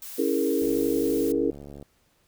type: noise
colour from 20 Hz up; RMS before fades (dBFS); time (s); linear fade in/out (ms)
blue; -39; 0.02-1.32; 2
type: chord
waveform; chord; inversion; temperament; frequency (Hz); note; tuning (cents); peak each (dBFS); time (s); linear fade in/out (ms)
sine; A# half-diminished seventh; first; equal; 277.2 / 329.6 / 415.3 / 466.2; C#4 / E4 / G#4 / A#4; 0 / 0 / 0 / 0; -27; 0.18-1.51; 10
type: click train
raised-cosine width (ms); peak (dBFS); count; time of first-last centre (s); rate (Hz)
2; -29; 87; 0.62-1.826; 71.3
effects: pink hiss -66 dBFS RMS until 2.27 s